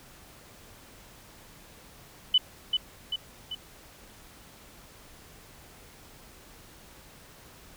sine tone with echo, 2998 Hz, F#7, 22 cents sharp, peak -17 dBFS, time 2.34-2.38 s, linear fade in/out 5 ms, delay 390 ms, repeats 3, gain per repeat -5 dB, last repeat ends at 3.55 s, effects pink hiss -52 dBFS RMS until 7.76 s

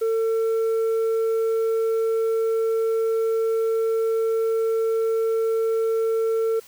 triangle tone with tanh clipping, 450 Hz, A4, 39 cents sharp, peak -20 dBFS, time 0.01-6.6 s, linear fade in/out 10 ms, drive 8 dB, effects white hiss -49 dBFS RMS until 6.67 s

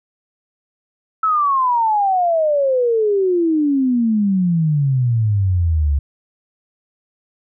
sine exponential sweep, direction down, 1318.5 to 68.8 Hz, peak -13 dBFS, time 1.23-5.99 s, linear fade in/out 5 ms, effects none

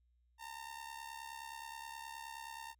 sawtooth tone with amplitude modulation, 911 Hz, A#5, 40 cents flat, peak -39 dBFS, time 0.38-2.75 s, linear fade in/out 50 ms, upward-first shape sine, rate 69.5 Hz, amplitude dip 75%, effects added 60 Hz sine -70 dBFS peak until 2.79 s

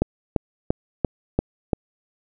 click train, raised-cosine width 2 ms, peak -5 dBFS, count 6, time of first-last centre 0.02-1.732 s, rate 2.92 Hz, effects none

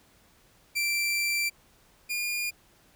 sawtooth tone pair in turn, 2349 / 2422 Hz, D7 / D#7, 0 / -47 cents, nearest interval minor second, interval 53 cents, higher second, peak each -22 / -25 dBFS, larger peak first, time 0.75-1.5 / 2.09-2.51 s, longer first, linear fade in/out 20 ms, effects pink hiss -61 dBFS RMS until 2.95 s

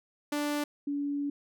sawtooth / sine tone pair in turn, 293.5 / 285.8 Hz, D4 / D4, -1 / -47 cents, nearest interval unison, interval 46 cents, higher first, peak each -25 / -29 dBFS, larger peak first, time 0.32-0.64 / 0.87-1.3 s, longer second, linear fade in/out 5 ms, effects none

